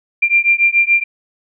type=beating tone pair; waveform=sine; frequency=2376 / 2383 Hz; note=D7 / D7; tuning=+20 / +25 cents; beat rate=7 Hz; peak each=-13 dBFS; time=0.22-1.04 s; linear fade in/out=10 ms; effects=none